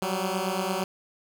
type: beating tone pair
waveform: 10% pulse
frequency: 184.3 / 193 Hz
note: F#3 / G3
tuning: -7 / -27 cents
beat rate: 8.7 Hz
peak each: -21 dBFS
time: 0.02-0.84 s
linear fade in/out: 2 ms
effects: none